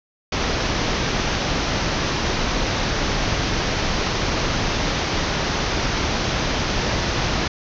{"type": "low-pass noise", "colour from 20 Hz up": "pink", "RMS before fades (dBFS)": -22, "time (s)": [0.32, 7.48], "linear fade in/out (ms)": 5, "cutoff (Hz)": 6300, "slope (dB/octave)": 96, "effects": []}